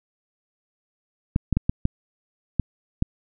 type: clicks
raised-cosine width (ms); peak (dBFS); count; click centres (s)
5; -7; 7; 1.361 / 1.527 / 1.57 / 1.695 / 1.854 / 2.597 / 3.024
effects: none